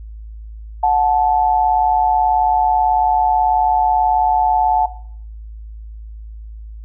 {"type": "tone pair together", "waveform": "sine", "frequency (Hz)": [733.7, 872], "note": ["F#5", "A5"], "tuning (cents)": [-15, -16], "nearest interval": "minor third", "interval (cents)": 299, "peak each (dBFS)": -14, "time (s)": [0.83, 4.86], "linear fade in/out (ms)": 5, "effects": ["noise-tail reverb RT60 0.6 s tail -17 dB re dry", "added 54 Hz sine -30 dBFS peak until 6.84 s"]}